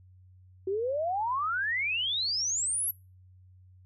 sine exponential sweep, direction up, 370 to 11850 Hz, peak -27 dBFS, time 0.67-2.91 s, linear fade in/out 5 ms, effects noise-tail reverb RT60 0.3 s tail -23 dB re dry + added 92 Hz sine -53 dBFS peak until 3.85 s

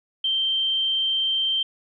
sine tone, 3136 Hz, G7, in tune, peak -20 dBFS, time 0.24-1.63 s, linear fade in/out 5 ms, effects none

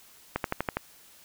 click train, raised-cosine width 0.5 ms, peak -12 dBFS, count 6, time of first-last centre 0.36-0.77 s, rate 12.2 Hz, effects white hiss -55 dBFS RMS until 1.24 s

